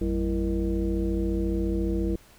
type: tone with frequency modulation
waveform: sine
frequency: 192.8 Hz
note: G3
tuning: 28 cents flat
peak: -23 dBFS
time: 0.01-2.16 s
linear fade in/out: 5 ms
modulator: 140 Hz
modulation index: 1.6
effects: pink hiss -55 dBFS RMS until 2.38 s